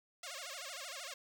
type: tone with vibrato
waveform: 5% pulse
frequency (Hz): 622.3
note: D#5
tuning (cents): 0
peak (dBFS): -32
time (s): 0.23-1.14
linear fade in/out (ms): 5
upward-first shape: sine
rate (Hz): 13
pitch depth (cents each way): 270
effects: 12-bit